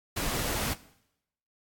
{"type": "noise", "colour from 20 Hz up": "pink", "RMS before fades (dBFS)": -31, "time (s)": [0.16, 0.74], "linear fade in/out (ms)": 10, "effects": ["noise-tail reverb RT60 0.8 s tail -18 dB re dry", "AAC 64 kbps"]}